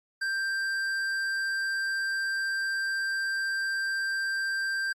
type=tone with tanh clipping; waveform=triangle; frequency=1577 Hz; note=G6; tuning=10 cents sharp; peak=-29 dBFS; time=0.21-4.93 s; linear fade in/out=10 ms; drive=15 dB; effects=Opus 48 kbps